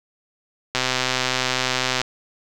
click train, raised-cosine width 0.2 ms, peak -3 dBFS, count 163, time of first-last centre 0.75-2.016 s, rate 128 Hz, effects none

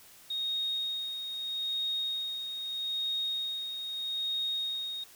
sine tone with tremolo, 3729 Hz, A#7, in tune, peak -29 dBFS, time 0.3-5.04 s, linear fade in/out 5 ms, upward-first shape sine, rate 0.79 Hz, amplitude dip 50%, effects white hiss -55 dBFS RMS until 5.15 s

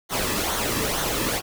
pink noise with flanger, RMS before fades -25 dBFS, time 0.09-1.42 s, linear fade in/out 50 ms, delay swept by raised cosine 0.39 to 1.39 ms, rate 2.2 Hz, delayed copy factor -0.55, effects none

